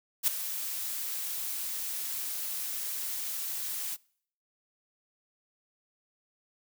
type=noise with ADSR envelope; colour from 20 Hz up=blue; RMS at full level=-23 dBFS; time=0.23-3.97 s; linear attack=45 ms; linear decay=8 ms; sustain=-12 dB; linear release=34 ms; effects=noise-tail reverb RT60 0.6 s tail -25 dB re dry